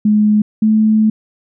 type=tone pair in turn; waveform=sine; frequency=211.2 / 216.9 Hz; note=G#3 / A3; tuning=+29 / -25 cents; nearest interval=unison; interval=46 cents; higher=second; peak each=-8 dBFS; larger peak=neither; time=0.05-0.42 / 0.62-1.1 s; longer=second; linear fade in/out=5 ms; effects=none